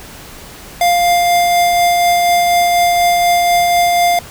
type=tone with tremolo; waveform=square; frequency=700 Hz; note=F5; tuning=4 cents sharp; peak=-9 dBFS; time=0.81-4.19 s; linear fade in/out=2 ms; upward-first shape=triangle; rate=4.1 Hz; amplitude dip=25%; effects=pink hiss -34 dBFS RMS until 4.3 s